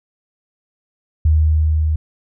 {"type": "tone with level ramp", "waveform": "sine", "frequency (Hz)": 77.78, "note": "D#2", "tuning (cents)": 0, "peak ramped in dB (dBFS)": [-9, -14], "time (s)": [1.25, 1.96], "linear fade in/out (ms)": 5, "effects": []}